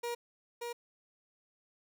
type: tone with echo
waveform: 30% pulse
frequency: 475.3 Hz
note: A#4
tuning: 34 cents sharp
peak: -32 dBFS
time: 0.03-0.15 s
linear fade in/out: 10 ms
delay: 580 ms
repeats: 1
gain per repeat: -3 dB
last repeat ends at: 0.73 s
effects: none